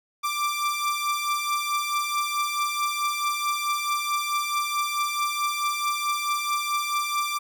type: beating tone pair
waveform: sawtooth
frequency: 1174.7 / 1179.3 Hz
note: D6 / D6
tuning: 0 / +7 cents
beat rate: 4.6 Hz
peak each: -26 / -22 dBFS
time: 0.23-7.39 s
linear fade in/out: 20 ms
effects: none